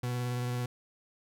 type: tone with vibrato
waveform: 40% pulse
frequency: 123.1 Hz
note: B2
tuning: 5 cents flat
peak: -30 dBFS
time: 0.03-0.66 s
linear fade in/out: 5 ms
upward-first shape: triangle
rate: 18 Hz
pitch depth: 21 cents each way
effects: none